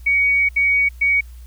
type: tone bursts at uneven times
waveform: sine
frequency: 2248 Hz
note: C#7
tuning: 24 cents sharp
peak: -13 dBFS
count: 3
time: 0.06-0.49 / 0.56-0.89 / 1.01-1.21 s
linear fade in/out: 10 ms
effects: added 60 Hz sine -35 dBFS peak until 1.46 s + white hiss -54 dBFS RMS until 1.46 s